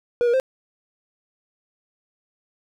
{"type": "tone with pitch steps", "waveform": "triangle", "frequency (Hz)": [481.8, 474.2, 524], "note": ["B4", "A#4", "C5"], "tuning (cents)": [-43, 30, 2], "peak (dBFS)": -14, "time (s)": [0.21, 0.399], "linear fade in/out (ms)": 0, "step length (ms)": 63, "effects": []}